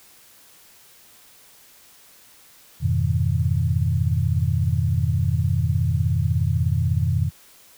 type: chord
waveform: sine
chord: F half-diminished seventh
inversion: none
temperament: equal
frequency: 87.31 / 103.83 / 123.47 / 155.56 Hz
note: F2 / Ab2 / Cb3 / Eb3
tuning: 0 / 0 / 0 / 0 cents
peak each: -22 / -25 / -23 / -25 dBFS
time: 2.8-7.31 s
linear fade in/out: 50 ms
effects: white hiss -51 dBFS RMS until 7.77 s